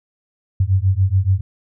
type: beating tone pair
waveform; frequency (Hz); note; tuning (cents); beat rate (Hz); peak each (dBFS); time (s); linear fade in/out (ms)
sine; 92 / 99; F#2 / G2; -9 / +18; 7; -16; 0.6-1.41; 5
effects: none